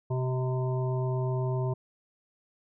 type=harmonic tone with a mistuned harmonic; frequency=128 Hz; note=C3; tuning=38 cents flat; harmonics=1 / 3 / 5 / 7 / 8; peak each=-27 / -34 / -38 / -41 / -45 dBFS; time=0.1-1.74 s; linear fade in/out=10 ms; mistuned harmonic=7; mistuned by=+35 cents; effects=none